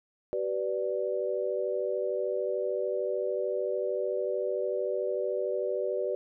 sine chord, G major, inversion none, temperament equal with one note detuned, 382.8 / 493.9 / 587.3 Hz, G4 / B4 / D5, -41 / 0 / 0 cents, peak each -32 dBFS, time 0.33-6.15 s, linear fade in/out 0 ms, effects none

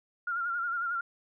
sine tone with vibrato, 1396.9 Hz, F6, in tune, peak -29 dBFS, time 0.27-1.01 s, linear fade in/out 5 ms, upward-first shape sine, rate 11 Hz, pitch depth 56 cents each way, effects none

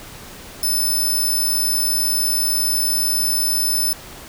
5% pulse tone, 5274 Hz, E8, in tune, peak -11 dBFS, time 0.63-3.93 s, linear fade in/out 2 ms, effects pink hiss -38 dBFS RMS until 4.28 s

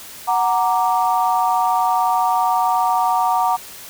sine chord, Gb augmented, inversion none, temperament equal, 740 / 932.3 / 1174.7 Hz, Gb5 / Bb5 / D6, 0 / 0 / 0 cents, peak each -18 / -18 / -22 dBFS, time 0.27-3.57 s, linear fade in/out 20 ms, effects white hiss -37 dBFS RMS until 3.89 s

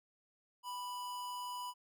square tone with amplitude modulation, 987.8 Hz, B5, in tune, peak -40 dBFS, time 0.63-1.74 s, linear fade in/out 50 ms, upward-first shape sine, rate 192 Hz, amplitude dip 25%, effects none

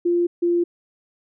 sine tone pair in turn, 347.4 / 346.1 Hz, F4 / F4, -9 / -16 cents, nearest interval unison, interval 7 cents, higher first, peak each -16 dBFS, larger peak neither, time 0.05-0.27 / 0.42-0.64 s, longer neither, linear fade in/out 10 ms, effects none

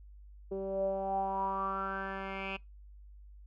10% pulse tone with low-pass filter sweep, 193.5 Hz, G3, 22 cents flat, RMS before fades -35 dBFS, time 0.51-2.57 s, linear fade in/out 10 ms, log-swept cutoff 440 to 2600 Hz, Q 8.2, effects noise-tail reverb RT60 0.2 s tail -24 dB re dry + added 50 Hz sine -50 dBFS peak until 3.46 s

